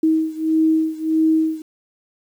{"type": "beating tone pair", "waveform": "sine", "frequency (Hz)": [317.3, 318.9], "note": ["D#4", "D#4"], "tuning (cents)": [34, 43], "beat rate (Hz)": 1.6, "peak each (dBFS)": [-17, -19], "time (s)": [0.03, 1.62], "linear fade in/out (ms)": 5, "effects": ["8-bit"]}